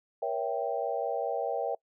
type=chord; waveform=sine; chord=A# diminished seventh; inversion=none; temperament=equal with one note detuned; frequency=474.6 / 554.4 / 659.3 / 784 Hz; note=A#4 / C#5 / E5 / G5; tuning=+31 / 0 / 0 / 0 cents; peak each=-34 dBFS; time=0.22-1.75 s; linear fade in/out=5 ms; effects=noise-tail reverb RT60 0.1 s tail -25 dB re dry